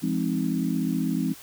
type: chord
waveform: sine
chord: F minor seventh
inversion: none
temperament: equal with one note detuned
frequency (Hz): 171.42 / 207.7 / 261.6 / 311.1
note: F3 / Ab3 / C4 / Eb4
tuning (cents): -32 / 0 / 0 / 0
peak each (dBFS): -28 / -29 / -27 / -31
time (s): 0.02-1.34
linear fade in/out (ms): 20
effects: white hiss -46 dBFS RMS until 1.42 s